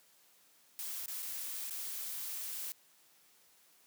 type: noise with dropouts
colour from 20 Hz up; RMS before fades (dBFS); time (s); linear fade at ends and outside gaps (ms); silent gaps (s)
blue; -41; 0.79-2.72; 0; 1.059-1.081 / 1.222-1.227 / 1.697-1.708
effects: white hiss -66 dBFS RMS until 3.86 s + high-pass 150 Hz 12 dB/octave